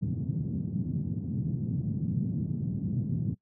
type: band-pass noise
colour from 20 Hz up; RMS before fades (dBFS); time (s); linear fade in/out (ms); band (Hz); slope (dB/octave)
white; -31; 0.01-3.35; 20; 110 to 190; 24
effects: noise-tail reverb RT60 0.1 s tail -21 dB re dry